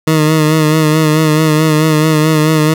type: tone with vibrato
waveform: 20% pulse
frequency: 155.56 Hz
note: D#3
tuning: in tune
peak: -3 dBFS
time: 0.07-2.74 s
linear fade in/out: 5 ms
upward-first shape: sine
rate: 4.6 Hz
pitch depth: 38 cents each way
effects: none